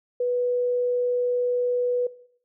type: tone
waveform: sine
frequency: 491.6 Hz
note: B4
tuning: 8 cents flat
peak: -21 dBFS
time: 0.2-2.07 s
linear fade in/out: 5 ms
effects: noise-tail reverb RT60 0.6 s tail -18 dB re dry

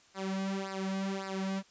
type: tone with flanger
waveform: sawtooth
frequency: 192.9 Hz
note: G3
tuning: 28 cents flat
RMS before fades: -35 dBFS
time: 0.14-1.63 s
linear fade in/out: 50 ms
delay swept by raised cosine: 0.3 to 3 ms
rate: 1.8 Hz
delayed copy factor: -0.9
effects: white hiss -62 dBFS RMS until 1.7 s + resampled to 16000 Hz

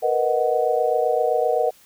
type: chord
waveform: sine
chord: B major seventh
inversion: third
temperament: equal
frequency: 466.2 / 493.9 / 622.3 / 740 Hz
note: A#4 / B4 / D#5 / F#5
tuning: 0 / 0 / 0 / 0 cents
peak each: -23 dBFS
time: 0.02-1.71 s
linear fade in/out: 20 ms
effects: white hiss -53 dBFS RMS until 1.85 s

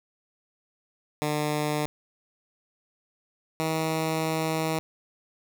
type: tone pair in turn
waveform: 10% pulse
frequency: 150 / 159.53 Hz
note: D3 / D#3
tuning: +37 / +44 cents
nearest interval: minor second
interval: 107 cents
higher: second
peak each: -17 / -17 dBFS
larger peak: neither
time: 1.22-1.86 / 3.6-4.79 s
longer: second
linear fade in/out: 0 ms
effects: none

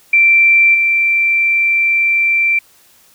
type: tone with level steps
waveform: sine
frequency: 2349 Hz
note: D7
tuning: in tune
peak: -6 / -10 dBFS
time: 0.13-2.59 s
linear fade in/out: 5 ms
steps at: 0.74 s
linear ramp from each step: 10 ms
effects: white hiss -49 dBFS RMS until 3.14 s

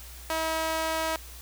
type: tone with high-pass filter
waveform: sawtooth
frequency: 321.1 Hz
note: E4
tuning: 45 cents flat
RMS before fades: -29 dBFS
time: 0.3-1.16 s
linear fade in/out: 0 ms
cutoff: 730 Hz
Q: 1.3
effects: added 60 Hz sine -44 dBFS peak until 1.41 s + white hiss -47 dBFS RMS until 1.41 s

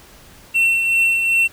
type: tone with tremolo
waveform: triangle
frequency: 2705 Hz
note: E7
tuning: 44 cents sharp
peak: -10 dBFS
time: 0.54-1.48 s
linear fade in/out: 20 ms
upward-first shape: triangle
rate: 2.6 Hz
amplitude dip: 45%
effects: pink hiss -45 dBFS RMS until 1.52 s

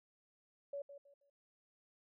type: tone with echo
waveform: sine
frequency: 565 Hz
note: C#5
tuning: 33 cents sharp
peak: -40 dBFS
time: 0.73-0.82 s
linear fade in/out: 5 ms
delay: 160 ms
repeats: 3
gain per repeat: -11 dB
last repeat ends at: 1.3 s
effects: none

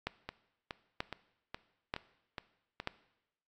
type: two click trains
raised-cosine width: 0.3 ms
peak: -18 / -23 dBFS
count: 4 / 7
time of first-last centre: 0.07-2.874 / 0.29-2.8 s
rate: 1.07 / 2.39 Hz
effects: noise-tail reverb RT60 0.9 s tail -18 dB re dry + AAC 64 kbps

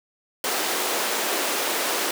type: high-pass noise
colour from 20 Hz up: pink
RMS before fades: -25 dBFS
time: 0.44-2.11 s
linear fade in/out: 2 ms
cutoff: 320 Hz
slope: 24 dB/octave
effects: none

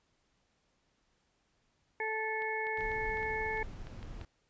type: harmonic tone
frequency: 437.7 Hz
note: A4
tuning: 9 cents flat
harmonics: 1 / 2 / 4 / 5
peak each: -38 / -38 / -38 / -38 dBFS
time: 2-3.63 s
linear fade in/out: 2 ms
type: clicks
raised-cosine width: 0.3 ms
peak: -34 dBFS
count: 11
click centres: 2.421 / 2.669 / 2.774 / 2.808 / 2.917 / 3.172 / 3.23 / 3.574 / 3.87 / 4.029 / 4.213 s
type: noise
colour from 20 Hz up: brown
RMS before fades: -44 dBFS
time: 2.78-4.25 s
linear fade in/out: 2 ms
effects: pink hiss -75 dBFS RMS until 4.49 s + resampled to 16000 Hz

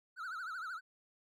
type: tone with vibrato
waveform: triangle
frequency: 1397 Hz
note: F6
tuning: in tune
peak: -38 dBFS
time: 0.16-0.81 s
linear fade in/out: 50 ms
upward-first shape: triangle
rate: 13 Hz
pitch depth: 190 cents each way
effects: none

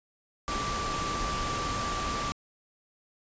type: tone in noise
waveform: sine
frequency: 1168 Hz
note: D6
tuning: 10 cents flat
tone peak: -32 dBFS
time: 0.48-2.32 s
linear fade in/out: 0 ms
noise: pink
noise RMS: -33 dBFS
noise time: 0.48-2.32 s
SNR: -2 dB
effects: resampled to 16000 Hz

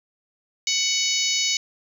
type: harmonic tone with a mistuned harmonic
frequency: 744 Hz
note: F#5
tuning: 9 cents sharp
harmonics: 3 / 4 / 5 / 6 / 7 / 8 / 9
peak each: -28 / -28 / -28 / -28 / -28 / -28 / -28 dBFS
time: 0.67-1.57 s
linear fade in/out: 2 ms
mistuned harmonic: 5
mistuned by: +30 cents
effects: 8-bit

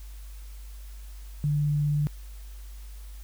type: tone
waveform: sine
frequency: 147.4 Hz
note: D3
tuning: 7 cents sharp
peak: -22 dBFS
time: 1.44-2.07 s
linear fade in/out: 0 ms
effects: added 50 Hz sine -39 dBFS peak until 3.23 s + white hiss -55 dBFS RMS until 3.23 s

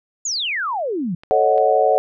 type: exponential sweep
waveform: sine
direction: down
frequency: 7200 to 160 Hz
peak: -20 dBFS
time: 0.25-1.15 s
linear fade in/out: 5 ms
type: clicks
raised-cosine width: 0.3 ms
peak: -25 dBFS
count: 2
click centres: 1.235 / 1.58 s
type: chord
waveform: sine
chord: D# half-diminished seventh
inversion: second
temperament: equal with one note detuned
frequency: 440 / 550.2 / 622.3 / 740 Hz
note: A4 / C#5 / D#5 / F#5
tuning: 0 / -13 / 0 / 0 cents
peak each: -19 / -18 / -19 / -17 dBFS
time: 1.31-1.98 s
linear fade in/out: 0 ms
effects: none

